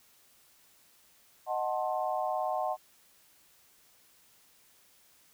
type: chord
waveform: sine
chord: D# diminished seventh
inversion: none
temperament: equal with one note detuned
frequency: 622.3 / 740 / 880 / 1058.1 Hz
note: D#5 / F#5 / A5 / C6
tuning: 0 / 0 / 0 / +19 cents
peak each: -34 / -32 / -37 / -38 dBFS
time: 1.46-2.77 s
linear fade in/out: 50 ms
effects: white hiss -63 dBFS RMS until 5.33 s